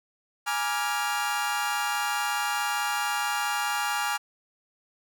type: chord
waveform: 30% pulse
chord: Bb dominant seventh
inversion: third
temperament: equal with one note detuned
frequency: 830.6 / 955.2 / 1174.7 / 1396.9 Hz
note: Ab5 / Bb5 / D6 / F6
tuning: 0 / +42 / 0 / 0 cents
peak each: -27 / -32 / -31 / -28 dBFS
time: 0.46-4.18 s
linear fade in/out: 20 ms
effects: none